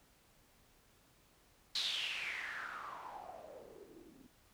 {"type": "noise with low-pass filter sweep", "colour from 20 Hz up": "blue", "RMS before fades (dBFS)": -44, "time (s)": [1.75, 4.27], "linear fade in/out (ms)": 5, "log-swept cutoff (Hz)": [4100, 240], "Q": 6.1, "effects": ["pink hiss -68 dBFS RMS until 4.53 s"]}